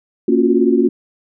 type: chord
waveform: sine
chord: Gb major seventh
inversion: first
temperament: equal with one note detuned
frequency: 233.1 / 277.2 / 349.2 / 366.6 Hz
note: Bb3 / Db4 / F4 / Gb4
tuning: 0 / 0 / 0 / -16 cents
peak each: -16 dBFS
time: 0.28-0.89 s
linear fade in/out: 5 ms
effects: none